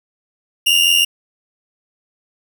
40% pulse tone pair together, 2777 / 2863 Hz, F7 / F7, -10 / +42 cents, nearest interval minor second, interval 52 cents, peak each -13 dBFS, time 0.66-1.05 s, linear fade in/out 10 ms, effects none

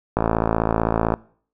click train, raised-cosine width 1 ms, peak -4 dBFS, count 55, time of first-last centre 0.17-1.139 s, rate 55.7 Hz, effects noise-tail reverb RT60 0.5 s tail -22 dB re dry

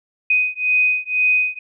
sine beating tone pair, 2499 / 2501 Hz, D#7 / D#7, +7 / +8 cents, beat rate 2 Hz, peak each -18 dBFS, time 0.3-1.59 s, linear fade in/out 5 ms, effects none

